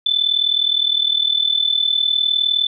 sine tone with amplitude modulation, 3514 Hz, A7, 3 cents flat, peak -11 dBFS, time 0.06-2.67 s, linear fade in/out 5 ms, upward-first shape sine, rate 39.6 Hz, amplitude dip 80%, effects none

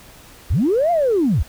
sine linear two-way sweep, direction up then down, 46.57 to 712 to 46.57 Hz, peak -13 dBFS, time 0.5-1.43 s, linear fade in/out 10 ms, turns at 0.91 s, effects tanh soft clip ceiling -9 dBFS + pink hiss -44 dBFS RMS until 1.48 s

